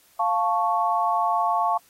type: chord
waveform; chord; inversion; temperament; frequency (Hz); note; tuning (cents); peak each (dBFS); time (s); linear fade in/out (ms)
sine; F augmented; none; equal; 698.5 / 880 / 1108.7; F5 / A5 / C#6; 0 / 0 / 0; -24; 0.19-1.78; 10
effects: white hiss -58 dBFS RMS until 1.89 s + AAC 48 kbps